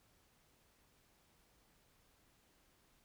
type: silence
effects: pink hiss -72 dBFS RMS until 3.04 s